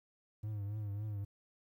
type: tone with vibrato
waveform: triangle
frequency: 103.83 Hz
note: G#2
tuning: in tune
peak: -35 dBFS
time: 0.43-1.25 s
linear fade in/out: 10 ms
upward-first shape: triangle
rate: 3.6 Hz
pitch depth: 84 cents each way
effects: 12-bit